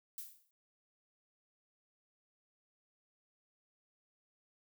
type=noise with exponential decay; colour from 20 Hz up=violet; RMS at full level=-42 dBFS; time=0.18-0.51 s; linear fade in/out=1 ms; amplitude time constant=70 ms; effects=none